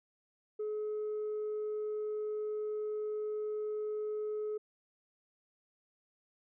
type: tone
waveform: sine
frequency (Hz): 425.3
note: G#4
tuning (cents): +41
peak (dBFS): -32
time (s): 0.59-4.58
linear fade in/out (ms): 10
effects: tanh soft clip ceiling -32 dBFS